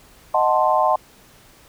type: chord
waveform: sine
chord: D# diminished seventh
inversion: none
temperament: equal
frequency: 622.3 / 740 / 880 / 1046.5 Hz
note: D#5 / F#5 / A5 / C6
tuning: 0 / 0 / 0 / 0 cents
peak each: -20 dBFS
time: 0.34-0.96 s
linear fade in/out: 5 ms
effects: pink hiss -50 dBFS RMS until 1.68 s